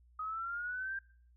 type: linear sweep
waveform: sine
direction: up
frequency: 1252 to 1595 Hz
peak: -36 dBFS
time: 0.19-0.99 s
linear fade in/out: 5 ms
effects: noise-tail reverb RT60 0.5 s tail -22 dB re dry + added 60 Hz sine -61 dBFS peak until 1.36 s